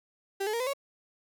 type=tone with pitch steps; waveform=35% pulse; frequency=392 / 427.5 / 466.2 / 508.4 / 554.4 Hz; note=G4 / A4 / A#4 / C5 / C#5; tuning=0 / -50 / 0 / -50 / 0 cents; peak=-27 dBFS; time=0.4-0.735 s; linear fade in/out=10 ms; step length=67 ms; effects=none